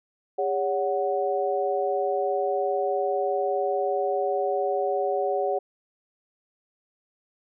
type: tone cluster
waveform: sine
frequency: 403.7 / 564 / 741 Hz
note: G#4 / C#5 / F#5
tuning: -49 / +30 / +2 cents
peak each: -27 / -27 / -27 dBFS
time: 0.38-5.59 s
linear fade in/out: 10 ms
effects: none